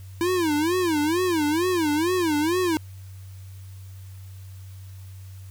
square tone with vibrato, 329.6 Hz, E4, in tune, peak -21 dBFS, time 0.21-2.77 s, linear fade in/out 0 ms, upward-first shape sine, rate 2.2 Hz, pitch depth 200 cents each way, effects added 95 Hz sine -38 dBFS peak until 5.5 s + white hiss -55 dBFS RMS until 5.5 s

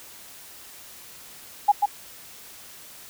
sine tone with echo, 820 Hz, G#5, 22 cents flat, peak -12 dBFS, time 1.68-1.72 s, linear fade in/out 10 ms, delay 140 ms, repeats 1, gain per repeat -4 dB, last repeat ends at 1.86 s, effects white hiss -45 dBFS RMS until 3.09 s

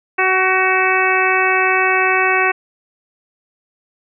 harmonic tone with a mistuned harmonic, 374.8 Hz, F#4, 22 cents sharp, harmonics 1 / 2 / 3 / 4 / 5 / 6 / 7, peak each -20 / -20 / -20 / -20 / -20 / -20 / -20 dBFS, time 0.18-2.52 s, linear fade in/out 10 ms, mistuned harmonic 4, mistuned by +15 cents, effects none

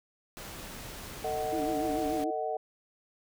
pink noise, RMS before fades -43 dBFS, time 0.37-2.24 s, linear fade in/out 0 ms
sine chord, D# diminished, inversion second, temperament just, 448 / 622.3 / 746.7 Hz, A4 / D#5 / F#5, +31 / 0 / +16 cents, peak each -35 / -35 / -33 dBFS, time 1.24-2.57 s, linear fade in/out 5 ms
sine tone with vibrato, 306.8 Hz, D#4, 24 cents flat, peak -32 dBFS, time 1.52-2.31 s, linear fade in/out 10 ms, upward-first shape sine, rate 6.8 Hz, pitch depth 120 cents each way
effects none

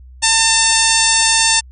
harmonic tone, 898 Hz, A5, 35 cents sharp, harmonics 1 / 2 / 3 / 4 / 5 / 6 / 7 / 8 / 9 / 10, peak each -20 / -20 / -20 / -20 / -20 / -20 / -20 / -20 / -20 / -20 dBFS, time 0.22-1.61 s, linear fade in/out 20 ms, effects added 63 Hz sine -36 dBFS peak until 1.71 s

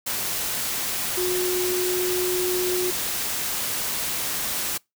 sine tone in noise, 362.8 Hz, F#4, 34 cents flat, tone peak -23 dBFS, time 1.17-2.91 s, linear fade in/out 10 ms, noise white, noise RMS -27 dBFS, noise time 0.06-4.78 s, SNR +1 dB, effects noise-tail reverb RT60 0.2 s tail -25 dB re dry

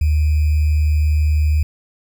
sine tone with sample-and-hold, 76 Hz, D#2, 40 cents flat, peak -12 dBFS, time 0.01-1.63 s, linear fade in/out 5 ms, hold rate 2450 Hz, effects none

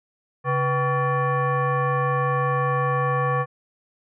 sine tone with frequency modulation, 493.9 Hz, B4, in tune, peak -19 dBFS, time 0.44-3.46 s, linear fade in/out 50 ms, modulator 631 Hz, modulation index 1.6, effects none

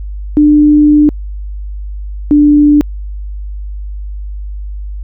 sine tone pair in turn, 297.9 / 294.3 Hz, D4 / D4, +25 / +4 cents, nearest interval unison, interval 21 cents, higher first, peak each -3 dBFS, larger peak neither, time 0.37-1.09 / 2.31-2.81 s, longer first, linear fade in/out 0 ms, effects added 50 Hz sine -19 dBFS peak until 5.03 s

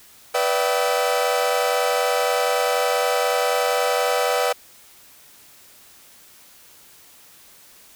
40% pulse tone cluster, 493.4 / 584 / 668 / 771 / 1282 Hz, B4 / D5 / E5 / G5 / E6, -2 / -10 / +23 / -29 / -49 cents, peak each -22 / -24 / -27 / -24 / -27 dBFS, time 0.34-4.53 s, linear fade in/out 10 ms, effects white hiss -49 dBFS RMS until 7.95 s

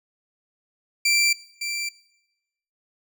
20% pulse tone with echo, 2349 Hz, D7, in tune, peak -13 dBFS, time 1.05-1.33 s, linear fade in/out 5 ms, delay 560 ms, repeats 1, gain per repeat -9 dB, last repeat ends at 1.89 s, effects noise-tail reverb RT60 0.9 s tail -19 dB re dry

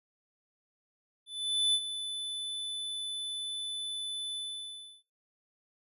square tone with ADSR envelope, 3501 Hz, A7, 9 cents flat, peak -24 dBFS, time 1.26-5.03 s, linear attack 480 ms, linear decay 56 ms, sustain -11 dB, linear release 670 ms, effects noise-tail reverb RT60 0.3 s tail -21 dB re dry + resampled to 32000 Hz

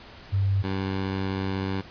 sine / 15% pulse tone pair in turn, 98 / 96.04 Hz, G2 / G2, 0 / -35 cents, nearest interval unison, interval 35 cents, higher first, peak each -20 dBFS, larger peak neither, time 0.32-0.63 / 0.63-1.82 s, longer second, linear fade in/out 20 ms, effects pink hiss -46 dBFS RMS until 1.9 s + resampled to 11025 Hz

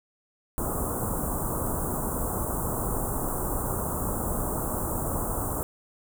pink band-stop noise, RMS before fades -29 dBFS, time 0.58-5.63 s, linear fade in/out 0 ms, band 1300 to 7900 Hz, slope 48 dB/octave, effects none

